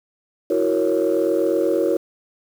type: chord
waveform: sine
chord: F# dominant seventh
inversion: third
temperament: equal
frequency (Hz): 329.6 / 370 / 466.2 / 554.4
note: E4 / F#4 / A#4 / C#5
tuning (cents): 0 / 0 / 0 / 0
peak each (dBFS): -21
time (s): 0.5-1.97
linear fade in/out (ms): 5
effects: tanh soft clip ceiling -10 dBFS + 7-bit